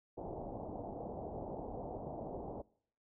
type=low-pass noise; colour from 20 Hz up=white; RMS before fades=-44 dBFS; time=0.17-2.62 s; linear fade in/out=10 ms; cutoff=810 Hz; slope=48 dB/octave; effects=noise-tail reverb RT60 0.6 s tail -23 dB re dry